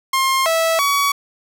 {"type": "tone with pitch steps", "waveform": "sawtooth", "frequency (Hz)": [1064, 654, 1130], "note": ["C6", "E5", "C#6"], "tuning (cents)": [29, -14, 33], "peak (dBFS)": -11, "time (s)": [0.13, 1.12], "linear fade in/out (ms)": 5, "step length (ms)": 330, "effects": []}